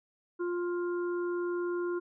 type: harmonic tone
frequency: 350.9 Hz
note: F4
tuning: 8 cents sharp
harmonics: 1 / 3 / 4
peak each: -30 / -43 / -43 dBFS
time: 0.39-2 s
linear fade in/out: 20 ms
effects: none